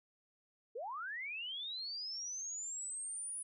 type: linear sweep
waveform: sine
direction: up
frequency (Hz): 415.2 to 9960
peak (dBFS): -40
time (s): 0.75-3.43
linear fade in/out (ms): 10
effects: none